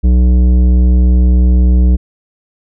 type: tone with tanh clipping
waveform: sine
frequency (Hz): 61.6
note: B1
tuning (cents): -4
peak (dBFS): -7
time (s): 0.03-1.97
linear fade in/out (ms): 20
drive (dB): 12
effects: none

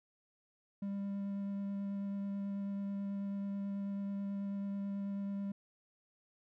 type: tone with vibrato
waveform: triangle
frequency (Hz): 199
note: G3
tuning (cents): +26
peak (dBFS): -34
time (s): 0.82-5.52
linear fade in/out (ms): 5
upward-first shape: sine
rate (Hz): 9.2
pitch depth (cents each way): 9
effects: none

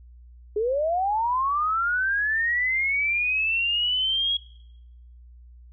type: linear sweep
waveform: sine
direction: up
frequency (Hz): 406.5 to 3322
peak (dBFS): -21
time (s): 0.56-4.37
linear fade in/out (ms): 5
effects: noise-tail reverb RT60 0.9 s tail -24 dB re dry + added 60 Hz sine -45 dBFS peak until 5.72 s

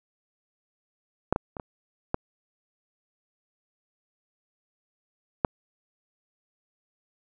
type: clicks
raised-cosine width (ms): 1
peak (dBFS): -7 / -11 / -22 / -21 / -10 / -6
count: 6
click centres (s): 1.326 / 1.361 / 1.568 / 1.598 / 2.144 / 5.448
effects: none

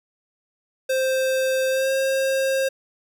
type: tone with pitch glide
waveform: square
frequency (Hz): 524 to 534.7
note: C5 to C5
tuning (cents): +2 to +37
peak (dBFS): -20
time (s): 0.89-2.69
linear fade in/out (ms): 10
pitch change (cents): +35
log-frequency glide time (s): 1.69-1.91
effects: none

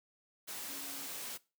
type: tone in noise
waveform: sine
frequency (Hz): 277.2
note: C#4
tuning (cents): 0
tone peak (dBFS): -53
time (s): 0.68-1.08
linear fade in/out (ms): 20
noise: white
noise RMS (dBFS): -43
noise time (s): 0.47-1.38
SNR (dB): -13
effects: noise-tail reverb RT60 0.3 s tail -21 dB re dry + high-pass 150 Hz 12 dB/octave

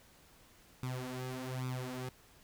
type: tone with flanger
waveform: sawtooth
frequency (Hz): 128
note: C3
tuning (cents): -38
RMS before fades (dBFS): -40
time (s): 0.83-2.09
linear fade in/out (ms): 2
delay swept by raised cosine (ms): 0.82 to 5.42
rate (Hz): 1.2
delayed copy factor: +0.8
effects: pink hiss -62 dBFS RMS until 2.43 s

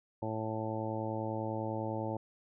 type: harmonic tone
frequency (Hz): 110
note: A2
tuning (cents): 0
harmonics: 1 / 2 / 3 / 4 / 5 / 6 / 7 / 8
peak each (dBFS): -39 / -42 / -40 / -45 / -40 / -46 / -45 / -42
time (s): 0.22-2.17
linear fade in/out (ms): 5
effects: none

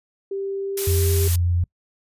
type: tone with pitch glide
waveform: sine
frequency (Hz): 392.5 to 397.7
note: G4 to G4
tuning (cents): +2 to +25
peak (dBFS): -24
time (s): 0.31-1.28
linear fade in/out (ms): 5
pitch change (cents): +23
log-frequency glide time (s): 0.6-1.15
type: noise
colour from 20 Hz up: blue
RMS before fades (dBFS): -25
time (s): 0.77-1.36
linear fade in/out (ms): 5
type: tone with vibrato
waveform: sine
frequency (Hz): 87.31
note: F2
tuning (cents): 0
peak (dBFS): -17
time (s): 0.87-1.64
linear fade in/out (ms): 5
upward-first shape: sine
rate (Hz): 8.4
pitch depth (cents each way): 10
effects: noise-tail reverb RT60 0.1 s tail -25 dB re dry + resampled to 32000 Hz

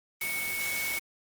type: tone in noise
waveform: sine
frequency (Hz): 2217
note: C#7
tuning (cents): 0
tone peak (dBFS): -31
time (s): 0.21-0.99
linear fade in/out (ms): 5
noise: white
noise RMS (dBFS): -35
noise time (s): 0.21-0.99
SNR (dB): +1
effects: Opus 32 kbps

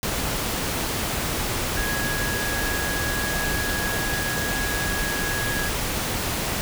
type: tone in noise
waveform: sine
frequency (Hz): 1661.2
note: G#6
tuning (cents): 0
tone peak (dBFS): -28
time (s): 1.77-5.69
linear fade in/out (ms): 0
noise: pink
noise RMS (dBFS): -26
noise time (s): 0.03-6.61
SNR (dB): -5
effects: none

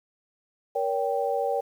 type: chord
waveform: sine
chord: G diminished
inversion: first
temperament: just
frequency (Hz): 470.4 / 564.5 / 784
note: Bb4 / Db5 / G5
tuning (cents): +16 / +31 / 0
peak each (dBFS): -28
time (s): 0.75-1.61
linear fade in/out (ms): 10
effects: 9-bit

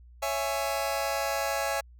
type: chord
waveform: sawtooth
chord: C# minor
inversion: none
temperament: just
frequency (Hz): 554.4 / 665.2 / 831.5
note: C#5 / E5 / G#5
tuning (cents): 0 / +16 / +2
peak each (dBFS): -28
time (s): 0.22-1.81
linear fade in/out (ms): 10
effects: added 60 Hz sine -49 dBFS peak until 1.99 s

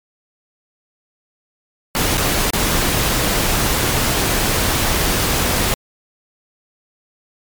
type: noise with dropouts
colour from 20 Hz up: pink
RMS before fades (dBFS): -17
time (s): 1.95-5.74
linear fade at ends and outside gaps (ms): 0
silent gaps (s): 2.172-2.178 / 2.504-2.534
effects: MP3 96 kbps

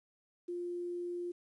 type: tone with quantisation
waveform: sine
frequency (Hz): 350.8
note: F4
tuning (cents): +8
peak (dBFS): -36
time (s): 0.48-1.32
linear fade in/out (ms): 10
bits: 11
effects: resampled to 22050 Hz

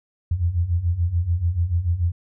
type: beating tone pair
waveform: sine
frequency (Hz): 82.1 / 89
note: E2 / F2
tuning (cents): -6 / +33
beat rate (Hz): 6.9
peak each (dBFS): -24 / -20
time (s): 0.31-2.12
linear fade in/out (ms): 5
effects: none

